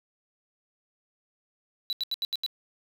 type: tone bursts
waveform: triangle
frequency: 3951 Hz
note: B7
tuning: in tune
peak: -25 dBFS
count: 6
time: 1.9-2.463 s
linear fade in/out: 0 ms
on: 28 ms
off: 79 ms
effects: 9-bit